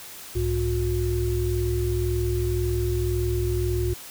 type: tone cluster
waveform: sine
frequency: 64.5 / 106.4 / 358.9 Hz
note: C2 / G#2 / F4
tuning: -24 / +42 / +47 cents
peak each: -26 dBFS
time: 0.35-3.94 s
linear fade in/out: 10 ms
effects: white hiss -41 dBFS RMS until 4.1 s